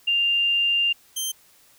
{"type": "tone pair in turn", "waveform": ["sine", "15% pulse"], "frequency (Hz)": [2794, 3136], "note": ["F7", "G7"], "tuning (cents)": [0, 0], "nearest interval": "major second", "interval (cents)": 200, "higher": "second", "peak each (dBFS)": -18, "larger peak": "neither", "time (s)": [[0.07, 0.93], [1.16, 1.32]], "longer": "first", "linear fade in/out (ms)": 10, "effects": ["white hiss -56 dBFS RMS until 1.78 s"]}